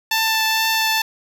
10% pulse tone with vibrato, 885 Hz, A5, 10 cents sharp, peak -8 dBFS, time 0.11-1.02 s, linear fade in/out 5 ms, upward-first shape triangle, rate 2.2 Hz, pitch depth 11 cents each way, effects none

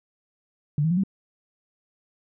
sine tone with pitch steps, 146.83 / 161.05 / 176.64 / 193.74 Hz, D3 / E3 / F3 / G3, 0 / -40 / +20 / -20 cents, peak -19 dBFS, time 0.78-1.036 s, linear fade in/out 2 ms, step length 64 ms, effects none

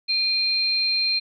sine tone pair together, 2438 / 4169 Hz, D#7 / C8, -36 / -7 cents, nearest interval major sixth, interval 929 cents, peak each -27 / -20 dBFS, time 0.08-1.2 s, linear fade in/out 20 ms, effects none

